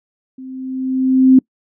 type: tone with level ramp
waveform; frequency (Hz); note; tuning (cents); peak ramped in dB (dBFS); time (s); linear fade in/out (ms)
sine; 260.7; C4; -6; -30 to -3; 0.38-1.39; 5
effects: noise-tail reverb RT60 0.1 s tail -26 dB re dry